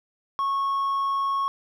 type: tone with hard clipping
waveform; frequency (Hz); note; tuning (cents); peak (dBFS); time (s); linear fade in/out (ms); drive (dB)
sine; 1100; C#6; -14; -23; 0.39-1.48; 0; 2
effects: none